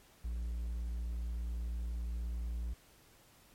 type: tone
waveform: triangle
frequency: 58.27 Hz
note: A#1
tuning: in tune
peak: -33 dBFS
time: 0.24-2.74 s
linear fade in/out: 10 ms
effects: pink hiss -63 dBFS RMS until 3.54 s + MP3 64 kbps